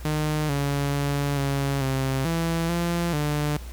sawtooth tone with pitch steps, 152.5 / 141.4 / 142.2 / 138.8 / 133.4 / 166 / 171.5 / 148.3 Hz, D#3 / C#3 / C#3 / C#3 / C3 / E3 / F3 / D3, -34 / +35 / +45 / +3 / +34 / +12 / -31 / +17 cents, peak -19 dBFS, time 0.05-3.57 s, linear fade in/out 2 ms, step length 440 ms, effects added 60 Hz sine -35 dBFS peak until 3.72 s + pink hiss -46 dBFS RMS until 3.72 s

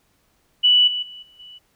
sine tone with level steps, 2960 Hz, F#7, in tune, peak -11 / -22 / -36 / -49 / -39 dBFS, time 0.63-1.59 s, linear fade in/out 20 ms, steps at 0.87 / 1.02 / 1.22 / 1.39 s, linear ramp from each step 10 ms, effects pink hiss -64 dBFS RMS until 1.75 s

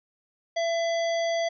harmonic tone, 670 Hz, E5, 28 cents sharp, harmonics 1 / 3 / 5 / 7 / 9, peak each -24 / -34 / -38 / -41 / -43 dBFS, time 0.56-1.49 s, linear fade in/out 10 ms, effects none

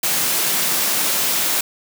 white high-pass noise, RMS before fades -19 dBFS, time 0.03-1.61 s, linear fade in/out 5 ms, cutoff 130 Hz, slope 96 dB/octave, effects none

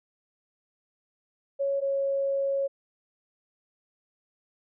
sine tone pair in turn, 554.4 / 550.6 Hz, C#5 / C#5, 0 / -12 cents, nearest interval unison, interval 12 cents, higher first, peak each -24 dBFS, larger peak neither, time 1.59-1.81 / 1.81-2.68 s, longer second, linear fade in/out 20 ms, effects none

